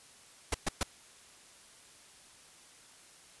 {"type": "noise bursts", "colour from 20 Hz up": "pink", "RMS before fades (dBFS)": -30, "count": 3, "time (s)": [0.52, 0.832], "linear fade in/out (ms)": 5, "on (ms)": 24, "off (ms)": 120, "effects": ["white hiss -57 dBFS RMS until 3.4 s", "resampled to 24000 Hz"]}